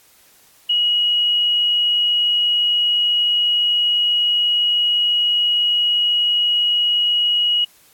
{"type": "tone", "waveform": "sine", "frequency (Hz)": 2903, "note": "F#7", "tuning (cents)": -34, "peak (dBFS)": -14, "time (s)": [0.69, 7.65], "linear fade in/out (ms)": 10, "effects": ["white hiss -52 dBFS RMS until 7.93 s", "AAC 64 kbps"]}